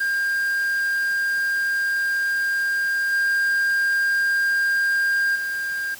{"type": "tone with level steps", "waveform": "triangle", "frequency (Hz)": 1603, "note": "G6", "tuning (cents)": 38, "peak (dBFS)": [-18, -16, -22], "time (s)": [0, 5.95], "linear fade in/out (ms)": 10, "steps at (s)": [3.12, 5.35], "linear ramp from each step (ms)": 10, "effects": ["white hiss -41 dBFS RMS until 5.99 s"]}